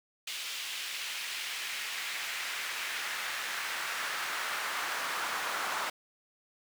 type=noise with high-pass filter sweep; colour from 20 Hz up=brown; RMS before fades=-36 dBFS; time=0.27-5.9 s; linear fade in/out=5 ms; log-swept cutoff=3000 to 1100 Hz; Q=1.4; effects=none